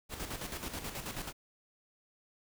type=noise with tremolo; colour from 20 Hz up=pink; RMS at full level=-39 dBFS; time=0.09-1.33 s; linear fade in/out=50 ms; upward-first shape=square; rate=9.3 Hz; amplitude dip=55%; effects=none